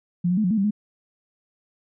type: tone with pitch steps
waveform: sine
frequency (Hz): 175.2 / 180.9 / 215.7 / 180.4 / 221.8 / 195.9 / 210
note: F3 / F#3 / A3 / F#3 / A3 / G3 / G#3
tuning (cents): +6 / -39 / -34 / -44 / +14 / -1 / +19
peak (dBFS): -18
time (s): 0.24-0.709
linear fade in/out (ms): 10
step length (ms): 67
effects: none